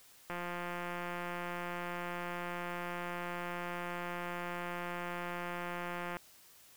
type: click train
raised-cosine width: 0.5 ms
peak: -25 dBFS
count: 1028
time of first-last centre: 0.3-6.169 s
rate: 175 Hz
effects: white hiss -60 dBFS RMS until 6.76 s